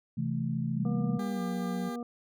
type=chord; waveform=sine; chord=A minor; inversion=first; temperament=just; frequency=132 / 165 / 220 Hz; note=C3 / E3 / A3; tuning=+16 / +2 / 0 cents; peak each=-33 dBFS; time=0.17-1.18 s; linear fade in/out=10 ms
type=tone with pitch glide; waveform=sine; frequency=198.6 to 183.17 Hz; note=G3 to F#3; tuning=+23 to -17 cents; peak=-32 dBFS; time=0.76-1.9 s; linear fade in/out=20 ms; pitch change=-140 cents; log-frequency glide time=1.34-1.41 s
type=harmonic tone; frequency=238.9 Hz; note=A#3; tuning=43 cents sharp; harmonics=1 / 2 / 3 / 5; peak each=-35 / -41 / -45 / -49 dBFS; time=0.85-2.03 s; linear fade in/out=2 ms
type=tone; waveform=15% pulse; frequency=399.6 Hz; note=G4; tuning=33 cents sharp; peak=-35 dBFS; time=1.19-1.96 s; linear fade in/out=5 ms
effects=none